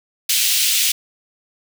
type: high-pass noise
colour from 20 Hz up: pink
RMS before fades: -17 dBFS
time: 0.29-0.92 s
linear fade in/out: 5 ms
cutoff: 2700 Hz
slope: 24 dB/octave
effects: none